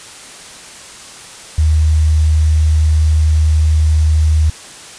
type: tone with quantisation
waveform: sine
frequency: 77.78 Hz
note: D#2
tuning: in tune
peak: -8 dBFS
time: 1.58-4.5 s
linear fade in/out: 5 ms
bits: 6
effects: white hiss -34 dBFS RMS until 4.98 s + resampled to 22050 Hz